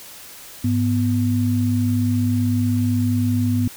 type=tone pair together; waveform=sine; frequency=102.88 / 246.9 Hz; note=G#2 / B3; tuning=-16 / 0 cents; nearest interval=octave + minor third; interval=1516 cents; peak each=-19 dBFS; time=0.64-3.68 s; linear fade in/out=5 ms; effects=white hiss -40 dBFS RMS until 3.76 s